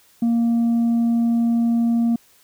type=tone with tanh clipping; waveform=triangle; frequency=233.1 Hz; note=A#3; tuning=in tune; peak=-16 dBFS; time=0.22-2.16 s; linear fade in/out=5 ms; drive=7 dB; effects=white hiss -55 dBFS RMS until 2.43 s